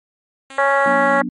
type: tone with vibrato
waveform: 5% pulse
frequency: 267.3 Hz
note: C4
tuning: 37 cents sharp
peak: -23 dBFS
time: 0.5-1.21 s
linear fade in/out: 2 ms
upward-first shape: square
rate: 5.9 Hz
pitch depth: 15 cents each way
type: harmonic tone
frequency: 277.2 Hz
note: C#4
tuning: in tune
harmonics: 2 / 3 / 4 / 5 / 6 / 7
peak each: -17 / -19 / -20 / -21 / -22 / -22 dBFS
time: 0.58-1.22 s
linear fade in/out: 5 ms
type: chord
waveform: sine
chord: B minor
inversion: second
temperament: equal with one note detuned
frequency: 185 / 243.5 / 293.7 Hz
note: F#3 / B3 / D4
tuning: 0 / -24 / 0 cents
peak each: -29 / -24 / -27 dBFS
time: 0.86-1.29 s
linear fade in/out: 2 ms
effects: MP3 48 kbps